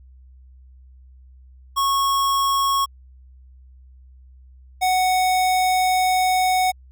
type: tone pair in turn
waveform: square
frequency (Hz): 1100 / 741.4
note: C#6 / F#5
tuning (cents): -14 / +3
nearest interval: perfect fifth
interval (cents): 683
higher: first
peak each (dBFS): -18 / -17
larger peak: second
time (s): 1.76-2.86 / 4.81-6.72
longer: second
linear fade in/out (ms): 20
effects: added 64 Hz sine -44 dBFS peak until 6.91 s